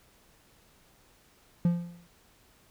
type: tone with exponential decay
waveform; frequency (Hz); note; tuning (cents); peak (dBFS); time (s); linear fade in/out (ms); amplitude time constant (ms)
triangle; 172.8; F3; -18; -17; 1.65-2.07; 2; 91
effects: pink hiss -62 dBFS RMS until 2.7 s